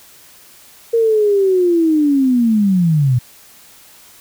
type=linear sweep; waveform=sine; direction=down; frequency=466.2 to 118 Hz; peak=-10 dBFS; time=0.93-3.19 s; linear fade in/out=10 ms; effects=white hiss -44 dBFS RMS until 4.2 s